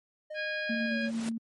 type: tone with pitch glide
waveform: triangle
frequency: 613 to 565.4 Hz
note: D#5 to C#5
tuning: -26 to +34 cents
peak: -35 dBFS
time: 0.3-1.11 s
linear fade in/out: 10 ms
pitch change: -140 cents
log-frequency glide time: 0.86-0.96 s
type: harmonic tone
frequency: 820 Hz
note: G#5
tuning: 22 cents flat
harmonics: 2 / 3 / 4 / 5 / 6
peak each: -33 / -39 / -45 / -47 / -47 dBFS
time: 0.34-1.1 s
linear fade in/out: 50 ms
type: tone with tremolo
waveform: sine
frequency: 227.3 Hz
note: A#3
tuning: 43 cents flat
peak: -28 dBFS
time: 0.69-1.38 s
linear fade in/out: 10 ms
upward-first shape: square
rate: 8.8 Hz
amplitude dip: 25%
type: noise with exponential growth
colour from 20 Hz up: pink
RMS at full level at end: -37 dBFS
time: 0.69-1.29 s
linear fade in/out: 2 ms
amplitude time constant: 130 ms
effects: high-pass 150 Hz 12 dB/octave + MP3 48 kbps